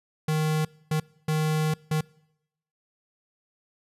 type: tone bursts at uneven times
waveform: square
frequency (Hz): 155.3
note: D#3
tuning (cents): -3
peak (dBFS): -23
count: 4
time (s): 0.28-0.65 / 0.91-1 / 1.28-1.74 / 1.91-2.01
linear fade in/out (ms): 5
effects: noise-tail reverb RT60 0.8 s tail -24 dB re dry + resampled to 32000 Hz